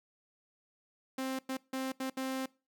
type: tone bursts at uneven times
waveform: sawtooth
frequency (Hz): 263.3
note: C4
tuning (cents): +11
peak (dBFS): -30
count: 5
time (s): 1.18-1.39 / 1.49-1.57 / 1.73-1.92 / 2-2.1 / 2.17-2.46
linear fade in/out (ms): 5
effects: noise-tail reverb RT60 0.3 s tail -22 dB re dry